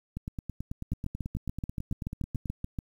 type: two click trains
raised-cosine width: 5 ms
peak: -20 / -22 dBFS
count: 14 / 22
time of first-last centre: 0.92-2.788 / 0.17-2.458 s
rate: 6.96 / 9.18 Hz
effects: 9-bit